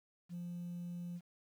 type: tone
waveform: sine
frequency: 174.61 Hz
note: F3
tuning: in tune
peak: -39 dBFS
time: 0.29-1.21 s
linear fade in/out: 50 ms
effects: tanh soft clip ceiling -39 dBFS + 11-bit